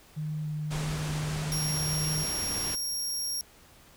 sine tone with vibrato, 152.6 Hz, D#3, 33 cents flat, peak -30 dBFS, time 0.16-2.24 s, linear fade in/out 20 ms, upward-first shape square, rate 1.7 Hz, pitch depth 8 cents each way
pink low-pass noise, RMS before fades -37 dBFS, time 0.7-2.76 s, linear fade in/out 20 ms, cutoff 9800 Hz, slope 24 dB/octave
25% pulse tone, 5588 Hz, F8, in tune, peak -25 dBFS, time 1.52-3.41 s, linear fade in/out 0 ms
effects pink hiss -56 dBFS RMS until 3.96 s

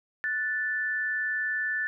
sine tone pair together, 1480 / 1760 Hz, F#6 / A6, 0 / 0 cents, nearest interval minor third, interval 300 cents, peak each -34 / -27 dBFS, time 0.24-1.87 s, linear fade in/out 0 ms, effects none

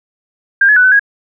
sine tone with pitch steps, 1598 / 1701 / 1488 / 1514 / 1648 Hz, G6 / G#6 / F#6 / F#6 / G#6, +33 / +41 / +9 / +39 / -14 cents, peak -5 dBFS, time 0.61-0.995 s, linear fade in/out 5 ms, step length 77 ms, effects none

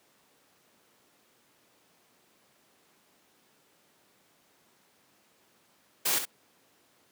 white noise with echo, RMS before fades -27 dBFS, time 6.05-6.19 s, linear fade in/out 10 ms, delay 65 ms, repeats 1, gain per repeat -8 dB, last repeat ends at 6.255 s, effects pink hiss -65 dBFS RMS until 7.11 s + high-pass 200 Hz 12 dB/octave

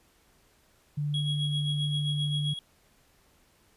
sine tone, 146.83 Hz, D3, in tune, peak -27 dBFS, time 0.97-2.54 s, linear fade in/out 10 ms
triangle tone with tremolo, 3316 Hz, G#7, 3 cents flat, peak -28 dBFS, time 1.14-2.59 s, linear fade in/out 2 ms, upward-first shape sine, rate 7.6 Hz, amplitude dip 60%
effects pink hiss -64 dBFS RMS until 3.76 s + resampled to 32000 Hz

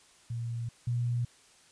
sine tone pair in turn, 117.2 / 120.36 Hz, A#2 / B2, +10 / -44 cents, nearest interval unison, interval 46 cents, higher second, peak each -32 / -27 dBFS, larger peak second, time 0.3-0.69 / 0.87-1.25 s, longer first, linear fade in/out 5 ms, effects white hiss -60 dBFS RMS until 1.71 s + resampled to 22050 Hz

